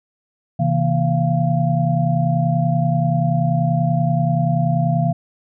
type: tone cluster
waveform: sine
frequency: 131.6 / 162 / 233.2 / 688 Hz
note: C3 / E3 / A#3 / F5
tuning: +10 / -30 / +1 / -26 cents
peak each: -19 / -18 / -26 / -22 dBFS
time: 0.59-5.13 s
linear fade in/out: 10 ms
effects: none